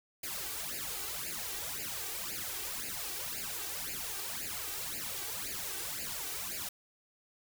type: noise with flanger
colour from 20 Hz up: white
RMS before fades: -39 dBFS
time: 0.23-6.69 s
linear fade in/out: 5 ms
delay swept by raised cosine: 0.42 to 2.62 ms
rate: 1.9 Hz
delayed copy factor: +1
effects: none